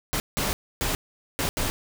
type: noise bursts at uneven times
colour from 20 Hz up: pink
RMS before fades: -26 dBFS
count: 5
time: 0.13-0.2 / 0.37-0.53 / 0.81-0.95 / 1.39-1.49 / 1.57-1.7 s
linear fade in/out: 0 ms
effects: none